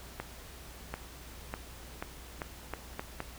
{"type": "accelerating click train", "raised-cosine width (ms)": 0.5, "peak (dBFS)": -20, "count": 8, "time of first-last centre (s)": [0.2, 3.204], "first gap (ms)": 740, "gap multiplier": 0.81, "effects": ["added 60 Hz sine -50 dBFS peak until 3.38 s", "pink hiss -50 dBFS RMS until 3.38 s"]}